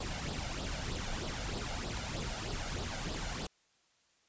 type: noise with flanger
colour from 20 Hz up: pink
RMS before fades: -38 dBFS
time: 0-3.47 s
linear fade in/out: 5 ms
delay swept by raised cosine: 0.22 to 1.42 ms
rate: 3.2 Hz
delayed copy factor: +0.6
effects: white hiss -71 dBFS RMS until 4.28 s + resampled to 16000 Hz